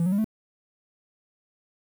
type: tone with pitch steps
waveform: triangle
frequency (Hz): 168.7 / 183.97 / 200.6 / 218.8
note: E3 / F#3 / G3 / A3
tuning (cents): +40 / -10 / +40 / -9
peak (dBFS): -18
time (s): 0-0.244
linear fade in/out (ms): 2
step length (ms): 61
effects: tanh soft clip ceiling -14 dBFS + 8-bit